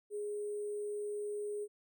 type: tone with sample-and-hold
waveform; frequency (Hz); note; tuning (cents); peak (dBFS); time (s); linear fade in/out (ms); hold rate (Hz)
sine; 415.3; G#4; 0; -36; 0.1-1.68; 50; 8820
effects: none